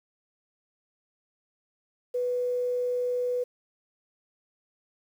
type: tone with quantisation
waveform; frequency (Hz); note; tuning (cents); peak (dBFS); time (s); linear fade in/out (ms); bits
sine; 493.9; B4; 0; -25; 2.14-3.44; 10; 9
effects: none